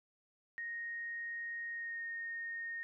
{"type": "tone with pitch glide", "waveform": "sine", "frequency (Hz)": [1864.7, 1848.6], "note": ["A#6", "A#6"], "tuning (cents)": [0, -15], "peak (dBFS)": -39, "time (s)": [0.58, 2.83], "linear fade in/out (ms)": 0, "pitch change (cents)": -15, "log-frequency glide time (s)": [1.71, 2.04], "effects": []}